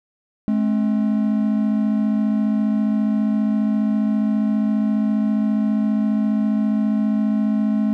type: tone pair together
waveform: triangle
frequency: 213 / 267.8 Hz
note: G#3 / C4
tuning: +44 / +40 cents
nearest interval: major third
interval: 396 cents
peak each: -15 / -22 dBFS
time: 0.48-7.93 s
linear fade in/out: 0 ms
effects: none